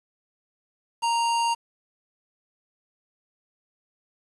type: tone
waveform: square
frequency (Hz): 931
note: A#5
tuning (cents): -2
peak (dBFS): -22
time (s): 1.02-1.55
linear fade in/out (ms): 20
effects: resampled to 24000 Hz + 8-bit